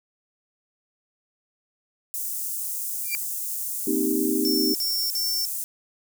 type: high-pass noise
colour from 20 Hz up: white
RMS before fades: -30 dBFS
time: 2.14-5.64 s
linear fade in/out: 0 ms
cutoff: 7200 Hz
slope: 24 dB/octave
type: tone with exponential growth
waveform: sawtooth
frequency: 2363 Hz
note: D7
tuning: 10 cents sharp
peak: -18 dBFS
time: 3.03-3.15 s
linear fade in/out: 0 ms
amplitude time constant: 26 ms
type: chord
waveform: sine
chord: C minor seventh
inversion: third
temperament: equal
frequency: 233.1 / 261.6 / 311.1 / 392 Hz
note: Bb3 / C4 / Eb4 / G4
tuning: 0 / 0 / 0 / 0 cents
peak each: -30 / -27 / -25 / -27 dBFS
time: 3.87-4.74 s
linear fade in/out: 5 ms
type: tone bursts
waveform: sine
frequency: 5400 Hz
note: E8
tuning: 41 cents sharp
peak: -24 dBFS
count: 3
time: 4.45-5.452 s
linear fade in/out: 0 ms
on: 300 ms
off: 51 ms
effects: none